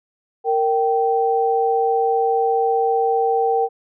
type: tone pair together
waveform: sine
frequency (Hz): 462 / 777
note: A#4 / G5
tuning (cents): -16 / -16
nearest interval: major sixth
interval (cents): 900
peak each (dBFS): -18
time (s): 0.44-3.69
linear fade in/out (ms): 50
effects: none